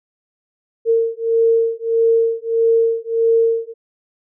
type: beating tone pair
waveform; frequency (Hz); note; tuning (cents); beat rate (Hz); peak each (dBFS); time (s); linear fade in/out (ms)
sine; 455.9 / 457.5; A#4 / A#4; -39 / -32; 1.6; -16; 0.85-3.74; 50
effects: none